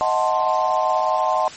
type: chord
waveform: sine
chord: D# diminished seventh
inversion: none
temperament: equal with one note detuned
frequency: 628.4 / 740 / 880 / 1046.5 Hz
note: D#5 / F#5 / A5 / C6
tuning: +17 / 0 / 0 / 0 cents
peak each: -22 dBFS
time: 0.01-1.48 s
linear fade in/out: 0 ms
effects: white hiss -37 dBFS RMS until 1.56 s + MP3 32 kbps